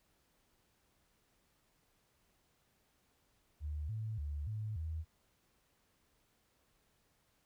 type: tone with pitch steps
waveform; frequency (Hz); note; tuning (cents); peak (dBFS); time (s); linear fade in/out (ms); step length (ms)
sine; 74.8 / 109.8 / 73.2 / 107.7 / 79.9; D2 / A2 / D2 / A2 / D#2; +32 / -3 / -5 / -37 / +47; -37; 3.6-5.05; 50; 290
effects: pink hiss -75 dBFS RMS until 7.45 s